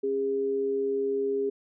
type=tone pair together; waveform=sine; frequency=271.7 / 407.4 Hz; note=C#4 / G#4; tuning=-35 / -33 cents; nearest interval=perfect fifth; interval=702 cents; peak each=-35 / -25 dBFS; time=0.03-1.5 s; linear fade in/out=10 ms; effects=none